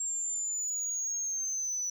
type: linear sweep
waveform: sine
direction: down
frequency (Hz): 7460 to 5920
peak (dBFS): -29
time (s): 0-1.9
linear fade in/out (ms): 5
effects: tanh soft clip ceiling -28 dBFS + 11-bit